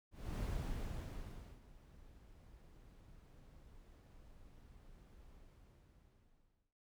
brown noise with ADSR envelope, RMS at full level -39 dBFS, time 0.11-6.74 s, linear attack 290 ms, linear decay 1200 ms, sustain -21 dB, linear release 1400 ms, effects none

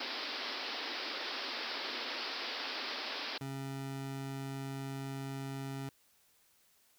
white band-pass noise, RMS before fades -40 dBFS, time 0-3.38 s, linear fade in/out 5 ms, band 230 to 5200 Hz, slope 96 dB/octave
25% pulse tone, 136 Hz, C#3, 33 cents flat, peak -35 dBFS, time 3.41-5.89 s, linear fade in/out 2 ms
effects white hiss -69 dBFS RMS until 6.98 s

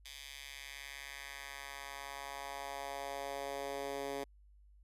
10% pulse tone with high-pass filter sweep, 139.2 Hz, C#3, 8 cents sharp, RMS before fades -44 dBFS, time 0.05-4.24 s, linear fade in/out 5 ms, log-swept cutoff 3100 to 360 Hz, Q 1.5, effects added 50 Hz sine -59 dBFS peak until 4.83 s + resampled to 32000 Hz

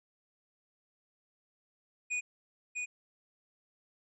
square tone with echo, 2468 Hz, D#7, 15 cents flat, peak -32 dBFS, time 2.1-2.21 s, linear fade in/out 20 ms, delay 650 ms, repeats 1, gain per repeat -3 dB, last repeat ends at 2.86 s, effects resampled to 22050 Hz

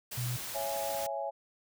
white noise, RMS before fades -40 dBFS, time 0.11-1.07 s, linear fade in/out 10 ms
sine tone, 123.4 Hz, B2, 1 cent flat, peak -32 dBFS, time 0.17-0.37 s, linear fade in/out 10 ms
sine chord, C# minor, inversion none, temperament just, 554.4 / 665.2 / 831.5 Hz, C#5 / E5 / G#5, 0 / +16 / +2 cents, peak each -37 dBFS, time 0.54-1.31 s, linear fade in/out 20 ms
effects none

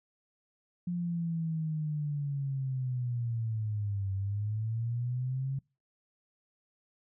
sine linear two-way sweep, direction down then up, 177.3 to 96 to 137.1 Hz, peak -30 dBFS, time 0.87-5.59 s, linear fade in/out 5 ms, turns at 4.13 s, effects noise-tail reverb RT60 0.3 s tail -26 dB re dry

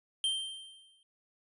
square tone with exponential decay, 3144 Hz, G7, 4 cents sharp, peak -27 dBFS, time 0.24-1.03 s, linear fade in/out 1 ms, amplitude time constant 170 ms, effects resampled to 24000 Hz

